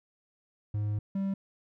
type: tone pair in turn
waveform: triangle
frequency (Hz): 104.7 / 195.04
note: G#2 / G3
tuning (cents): +15 / -8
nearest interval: major seventh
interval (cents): 1077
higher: second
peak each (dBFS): -26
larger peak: neither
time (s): 0.74-0.99 / 1.15-1.34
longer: first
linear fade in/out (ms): 5
effects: none